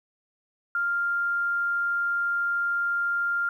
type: tone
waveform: sine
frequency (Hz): 1396.9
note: F6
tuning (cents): 0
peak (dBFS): -23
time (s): 0.75-3.49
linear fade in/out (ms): 2
effects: 10-bit